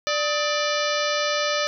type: harmonic tone with a mistuned harmonic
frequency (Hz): 590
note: D5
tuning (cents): +8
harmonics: 1 / 2 / 3 / 4 / 5 / 6 / 7 / 8 / 9 / 10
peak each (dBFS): -25 / -28 / -30 / -31 / -32 / -33 / -33 / -34 / -35 / -35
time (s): 0.07-1.67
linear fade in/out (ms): 0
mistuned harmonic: 2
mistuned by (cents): +120
effects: none